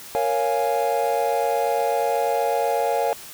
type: chord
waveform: triangle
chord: Bb minor seventh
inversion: none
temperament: equal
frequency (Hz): 466.2 / 554.4 / 698.5 / 830.6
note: Bb4 / Db5 / F5 / Ab5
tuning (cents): 0 / 0 / 0 / 0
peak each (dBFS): -23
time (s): 0.15-3.13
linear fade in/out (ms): 0
effects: white hiss -40 dBFS RMS until 3.33 s